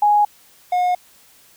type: tone pair in turn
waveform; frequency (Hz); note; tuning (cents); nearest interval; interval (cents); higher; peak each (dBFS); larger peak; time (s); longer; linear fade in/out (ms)
sine / triangle; 830.6 / 720.7; G#5 / F#5; 0 / -46; major second; 246; first; -11 / -13; first; 0.02-0.25 / 0.72-0.95; neither; 5
effects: white hiss -51 dBFS RMS until 1.56 s